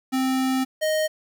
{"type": "tone pair in turn", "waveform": "square", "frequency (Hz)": [261.6, 622.2], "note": ["C4", "D#5"], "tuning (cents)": [0, 0], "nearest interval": "octave + minor third", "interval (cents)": 1500, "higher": "second", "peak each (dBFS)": -21, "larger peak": "neither", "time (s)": [[0.12, 0.65], [0.81, 1.08]], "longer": "first", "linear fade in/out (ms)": 20, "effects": ["9-bit"]}